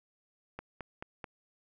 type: click train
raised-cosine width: 0.5 ms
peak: -25 dBFS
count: 4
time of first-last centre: 0.59-1.242 s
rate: 4.6 Hz
effects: none